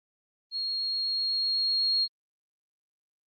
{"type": "tone with level ramp", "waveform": "sine", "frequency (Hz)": 4277, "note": "C8", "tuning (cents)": 37, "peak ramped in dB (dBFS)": [-29, -22], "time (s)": [0.51, 2.08], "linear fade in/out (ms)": 50, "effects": ["Opus 32 kbps"]}